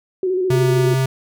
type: tone with vibrato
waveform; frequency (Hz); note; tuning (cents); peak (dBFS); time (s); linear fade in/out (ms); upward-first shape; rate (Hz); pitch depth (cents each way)
sine; 370; F#4; 0; -16; 0.23-0.94; 2; square; 14; 37
type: tone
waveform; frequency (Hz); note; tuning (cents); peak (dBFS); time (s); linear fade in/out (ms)
square; 132.2; C3; +18; -16; 0.5-1.06; 5
effects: none